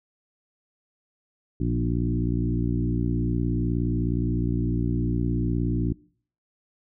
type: harmonic tone with a mistuned harmonic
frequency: 59.5 Hz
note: A#1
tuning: 36 cents sharp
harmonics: 1 / 2 / 3 / 4 / 5 / 6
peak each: -28 / -27 / -30 / -31 / -29 / -35 dBFS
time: 1.6-5.93 s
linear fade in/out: 5 ms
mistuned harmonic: 3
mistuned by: -27 cents
effects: noise-tail reverb RT60 0.5 s tail -22 dB re dry